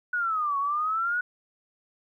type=exponential two-way sweep; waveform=sine; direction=down then up; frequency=1480 to 1103 to 1480 Hz; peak=-24 dBFS; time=0.13-1.21 s; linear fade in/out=5 ms; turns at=0.58 s; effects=11-bit